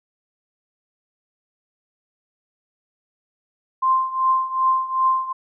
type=tone with tremolo; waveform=sine; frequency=1046.5 Hz; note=C6; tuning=in tune; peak=-13 dBFS; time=3.82-5.33 s; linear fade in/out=10 ms; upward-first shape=triangle; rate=2.6 Hz; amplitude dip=85%; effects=none